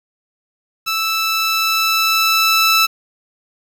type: tone with level ramp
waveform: 15% pulse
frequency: 1318.5 Hz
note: E6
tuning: in tune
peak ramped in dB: -11 to -4 dBFS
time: 0.86-2.87 s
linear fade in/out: 20 ms
effects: 7-bit